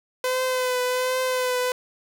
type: tone with vibrato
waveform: sawtooth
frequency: 507 Hz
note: B4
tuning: 45 cents sharp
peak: -18 dBFS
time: 0.24-1.72 s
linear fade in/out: 2 ms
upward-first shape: triangle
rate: 1.3 Hz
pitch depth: 31 cents each way
effects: none